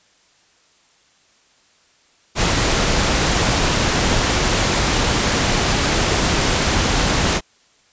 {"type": "noise", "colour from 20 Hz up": "pink", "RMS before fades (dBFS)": -17, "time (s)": [2.35, 7.41], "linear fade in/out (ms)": 50, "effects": ["white hiss -56 dBFS RMS until 7.92 s", "resampled to 16000 Hz"]}